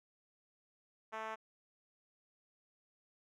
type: tone with band-pass filter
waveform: 5% pulse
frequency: 220 Hz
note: A3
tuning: in tune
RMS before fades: -43 dBFS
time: 1.12-1.36 s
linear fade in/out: 20 ms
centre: 880 Hz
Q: 1.2
effects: none